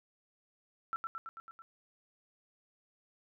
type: tone with echo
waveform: sine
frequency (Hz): 1336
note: E6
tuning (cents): +23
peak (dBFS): -32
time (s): 0.93-0.96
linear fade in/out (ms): 0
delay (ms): 110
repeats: 6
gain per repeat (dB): -3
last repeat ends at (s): 1.62
effects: none

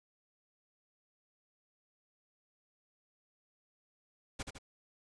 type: noise with echo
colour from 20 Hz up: pink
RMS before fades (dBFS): -39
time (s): 4.39-4.43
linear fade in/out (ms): 10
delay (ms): 78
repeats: 2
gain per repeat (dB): -5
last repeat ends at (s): 4.586
effects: resampled to 22050 Hz

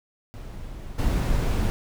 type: noise with level steps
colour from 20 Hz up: brown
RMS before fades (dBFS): -37 / -22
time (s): 0.34-1.7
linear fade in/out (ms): 0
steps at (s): 0.98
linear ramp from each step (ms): 10
effects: none

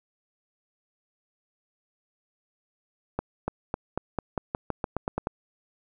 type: accelerating click train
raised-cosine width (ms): 1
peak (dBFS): -13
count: 13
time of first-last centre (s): 3.19-5.271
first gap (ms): 290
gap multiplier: 0.9
effects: none

